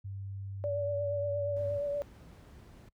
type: tone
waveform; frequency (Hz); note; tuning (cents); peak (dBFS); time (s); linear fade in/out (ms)
sine; 98; G2; 0; -37; 0.04-1.78; 10
type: tone with vibrato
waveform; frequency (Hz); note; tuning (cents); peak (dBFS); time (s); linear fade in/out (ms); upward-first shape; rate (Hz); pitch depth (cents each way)
sine; 575; D5; -37; -30; 0.64-2.02; 0; triangle; 8.5; 29
type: noise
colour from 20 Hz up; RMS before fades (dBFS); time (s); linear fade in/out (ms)
brown; -49; 1.56-2.89; 5
effects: noise-tail reverb RT60 0.1 s tail -25 dB re dry + high-pass 60 Hz 12 dB/octave